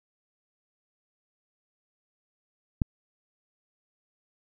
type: click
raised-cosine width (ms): 5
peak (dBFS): -11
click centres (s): 2.818
effects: none